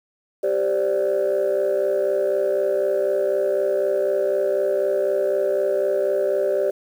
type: chord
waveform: sine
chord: G suspended fourth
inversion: none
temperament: equal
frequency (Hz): 392 / 523.3 / 587.3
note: G4 / C5 / D5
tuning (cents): 0 / 0 / 0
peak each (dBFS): -21 / -23 / -20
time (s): 0.43-6.71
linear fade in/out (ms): 10
effects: tanh soft clip ceiling -13 dBFS + 8-bit